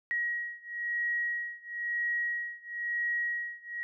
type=beating tone pair; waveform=sine; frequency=1900 / 1901 Hz; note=A#6 / A#6; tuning=+33 / +33 cents; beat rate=1 Hz; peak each=-33 / -34 dBFS; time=0.11-3.83 s; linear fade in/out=0 ms; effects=none